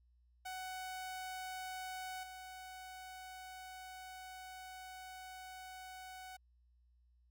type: tone with level steps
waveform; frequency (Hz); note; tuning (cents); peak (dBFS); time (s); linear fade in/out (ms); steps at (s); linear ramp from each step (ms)
sawtooth; 746; F#5; +14; -39 / -45; 0.45-6.37; 10; 2.23; 5
effects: added 60 Hz sine -67 dBFS peak until 7.3 s